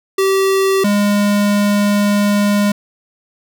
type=tone pair in turn; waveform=square; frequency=386.5 / 204.7 Hz; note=G4 / G#3; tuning=-24 / -25 cents; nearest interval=major seventh; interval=1101 cents; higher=first; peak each=-12 dBFS; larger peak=neither; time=0.18-0.84 / 0.84-2.72 s; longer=second; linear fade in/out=5 ms; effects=none